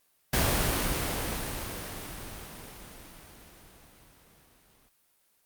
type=noise with exponential decay; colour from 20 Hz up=pink; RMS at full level=-24 dBFS; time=0.33-4.89 s; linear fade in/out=5 ms; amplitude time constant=990 ms; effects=white hiss -69 dBFS RMS until 5.45 s + Opus 32 kbps